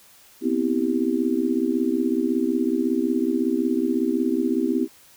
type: chord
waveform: sine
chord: C major seventh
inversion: third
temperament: just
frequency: 245.3 / 261.6 / 327 / 392.4 Hz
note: B3 / C4 / E4 / G4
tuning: -12 / 0 / -14 / +2 cents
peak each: -26 / -24 / -24 / -27 dBFS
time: 0.41-4.88 s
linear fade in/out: 50 ms
effects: white hiss -52 dBFS RMS until 5.16 s